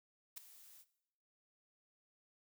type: noise with ADSR envelope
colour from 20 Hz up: blue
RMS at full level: -43 dBFS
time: 0.36-0.85 s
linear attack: 17 ms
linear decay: 5 ms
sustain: -17 dB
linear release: 48 ms
effects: noise-tail reverb RT60 0.8 s tail -17 dB re dry